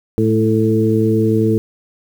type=harmonic tone with a mistuned harmonic; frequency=110.4 Hz; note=A2; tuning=6 cents sharp; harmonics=1 / 2 / 3 / 4; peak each=-17 / -17 / -17 / -17 dBFS; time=0.18-1.58 s; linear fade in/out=0 ms; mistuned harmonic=2; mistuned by=-20 cents; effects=7-bit